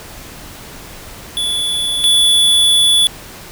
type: tone pair in turn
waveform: square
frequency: 3440 / 3440 Hz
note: A7 / A7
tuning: -40 / -40 cents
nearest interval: unison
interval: 0 cents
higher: neither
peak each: -16 / -9 dBFS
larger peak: second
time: 1.37-2.04 / 2.04-3.07 s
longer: second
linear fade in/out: 0 ms
effects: pink hiss -34 dBFS RMS until 3.51 s